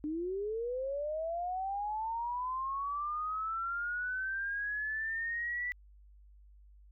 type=linear sweep; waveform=sine; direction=up; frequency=294.3 to 1975.5 Hz; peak=-33 dBFS; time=0.04-5.72 s; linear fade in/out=0 ms; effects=added 50 Hz sine -55 dBFS peak until 6.91 s